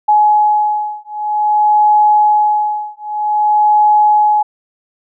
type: beating tone pair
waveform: sine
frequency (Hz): 843 / 843.52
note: G#5 / G#5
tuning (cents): +26 / +27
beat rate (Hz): 0.52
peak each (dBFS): -12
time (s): 0.08-4.43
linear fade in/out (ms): 10
effects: none